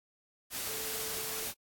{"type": "tone in noise", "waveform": "sine", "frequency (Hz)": 440, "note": "A4", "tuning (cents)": 0, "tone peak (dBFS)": -46, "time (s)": [0.65, 1.49], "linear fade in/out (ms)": 50, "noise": "white", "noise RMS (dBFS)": -37, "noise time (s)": [0.5, 1.54], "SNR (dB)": -12, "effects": ["AAC 64 kbps"]}